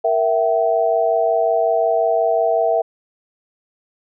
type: chord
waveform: sine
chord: E diminished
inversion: second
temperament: equal with one note detuned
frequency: 466.2 / 659.3 / 764.8 Hz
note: Bb4 / E5 / G5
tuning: 0 / 0 / -43 cents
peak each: -20 / -16 / -21 dBFS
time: 0.04-2.82 s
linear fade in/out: 10 ms
effects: none